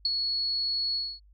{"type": "tone with ADSR envelope", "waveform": "sine", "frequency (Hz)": 4369, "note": "C#8", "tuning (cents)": -26, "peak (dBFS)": -21, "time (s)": [0.05, 1.2], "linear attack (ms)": 3, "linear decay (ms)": 24, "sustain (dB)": -5, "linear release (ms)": 250, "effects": ["added 50 Hz sine -54 dBFS peak until 1.33 s"]}